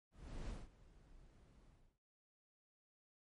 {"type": "noise with ADSR envelope", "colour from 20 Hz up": "brown", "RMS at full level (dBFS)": -44, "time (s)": [0.11, 1.99], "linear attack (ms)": 370, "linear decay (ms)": 200, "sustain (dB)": -20, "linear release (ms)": 330, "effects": ["MP3 48 kbps"]}